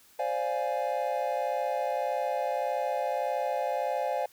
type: chord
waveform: triangle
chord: D half-diminished seventh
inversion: third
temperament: equal with one note detuned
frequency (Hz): 523.3 / 585 / 698.5 / 830.6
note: C5 / D5 / F5 / Ab5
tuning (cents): 0 / -7 / 0 / 0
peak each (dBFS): -31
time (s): 0.19-4.26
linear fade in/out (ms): 5
effects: white hiss -59 dBFS RMS until 4.32 s